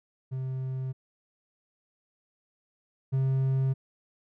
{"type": "tone pair in turn", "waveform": "triangle", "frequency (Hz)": [130.81, 133.17], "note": ["C3", "C3"], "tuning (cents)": [0, 31], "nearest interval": "unison", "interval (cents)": 31, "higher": "second", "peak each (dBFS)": [-28, -21], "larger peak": "second", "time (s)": [[0.31, 0.93], [3.12, 3.74]], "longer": "neither", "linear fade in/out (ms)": 20, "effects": []}